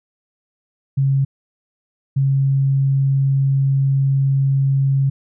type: tone bursts at uneven times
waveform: sine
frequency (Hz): 136.5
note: C#3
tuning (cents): -26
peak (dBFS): -13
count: 2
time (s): 0.97-1.25 / 2.16-5.1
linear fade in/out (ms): 10
effects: none

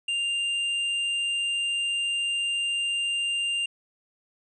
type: tone with tanh clipping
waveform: sine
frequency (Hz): 2794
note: F7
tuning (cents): 0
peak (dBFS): -26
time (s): 0.08-3.66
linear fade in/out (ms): 5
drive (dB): 8
effects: resampled to 22050 Hz

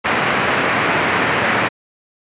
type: band-pass noise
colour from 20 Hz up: white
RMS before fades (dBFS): -17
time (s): 0.04-1.69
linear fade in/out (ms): 20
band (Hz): 100 to 2300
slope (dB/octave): 24
effects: resampled to 8000 Hz

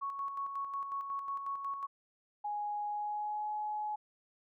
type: tone with tremolo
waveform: sine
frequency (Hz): 1108.7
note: C#6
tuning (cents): 0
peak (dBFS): -34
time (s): 0.01-1.87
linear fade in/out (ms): 20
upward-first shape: square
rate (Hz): 5.5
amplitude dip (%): 45
type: tone with pitch glide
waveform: sine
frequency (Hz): 830.6 to 845.1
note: G#5 to G#5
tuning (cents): 0 to +30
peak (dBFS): -34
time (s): 2.44-3.96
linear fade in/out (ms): 10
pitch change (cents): +30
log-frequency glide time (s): 2.87-3.49
effects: none

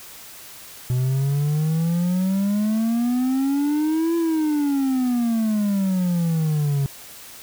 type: exponential two-way sweep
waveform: triangle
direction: up then down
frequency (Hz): 123.8 to 338.5 to 136.8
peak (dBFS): -16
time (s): 0.9-6.86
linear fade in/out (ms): 0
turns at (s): 4.16
effects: white hiss -41 dBFS RMS until 7.42 s

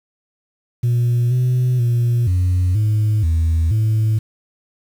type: tone with pitch steps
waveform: sine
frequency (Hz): 120.3 / 125.7 / 119.3 / 90.7 / 107 / 81.3 / 109.4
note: B2 / B2 / A#2 / F#2 / A2 / E2 / A2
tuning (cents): -45 / +31 / +41 / -34 / -48 / -23 / -9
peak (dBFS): -11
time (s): 0.83-4.19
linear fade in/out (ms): 10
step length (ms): 480
effects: tanh soft clip ceiling -12 dBFS + 7-bit

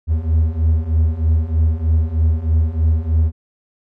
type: beating tone pair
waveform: triangle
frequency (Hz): 77.78 / 80.98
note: D#2 / E2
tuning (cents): 0 / -30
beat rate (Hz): 3.2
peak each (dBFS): -16 / -13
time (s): 0.07-3.32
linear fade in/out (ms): 50
effects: none

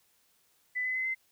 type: tone with pitch steps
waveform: sine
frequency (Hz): 1999 / 2021 / 2043 / 2066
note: B6 / B6 / C7 / C7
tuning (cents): +20 / +39 / -42 / -22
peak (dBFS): -29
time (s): 0.75-1.15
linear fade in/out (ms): 20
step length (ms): 100
effects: white hiss -69 dBFS RMS until 1.31 s

